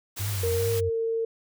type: noise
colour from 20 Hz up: white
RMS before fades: -35 dBFS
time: 0.16-0.81 s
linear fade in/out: 20 ms
type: tone with vibrato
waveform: sine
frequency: 95.5 Hz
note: G2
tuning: 45 cents flat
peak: -27 dBFS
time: 0.19-0.9 s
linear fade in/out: 20 ms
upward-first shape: triangle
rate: 2.4 Hz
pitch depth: 170 cents each way
type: tone with pitch glide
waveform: sine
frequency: 465 to 453.9 Hz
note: A#4 to A#4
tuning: -4 to -46 cents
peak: -24 dBFS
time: 0.43-1.25 s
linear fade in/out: 5 ms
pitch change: -42 cents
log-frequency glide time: 0.62-0.97 s
effects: none